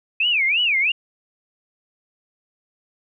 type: tone with vibrato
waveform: sine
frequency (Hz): 2489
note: D#7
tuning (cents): 0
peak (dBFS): -16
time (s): 0.2-0.92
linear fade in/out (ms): 5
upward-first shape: sine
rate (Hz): 3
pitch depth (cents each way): 300
effects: none